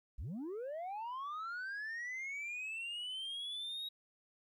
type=linear sweep; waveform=sine; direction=up; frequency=40.47 to 3816 Hz; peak=-37 dBFS; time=0.18-3.89 s; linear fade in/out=10 ms; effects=tanh soft clip ceiling -39 dBFS + 13-bit